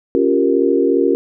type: chord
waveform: sine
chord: G half-diminished seventh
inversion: second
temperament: equal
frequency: 277.2 / 349.2 / 392 / 466.2 Hz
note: Db4 / F4 / G4 / Bb4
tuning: 0 / 0 / 0 / 0 cents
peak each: -17 dBFS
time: 0.15-1.15 s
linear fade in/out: 0 ms
effects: none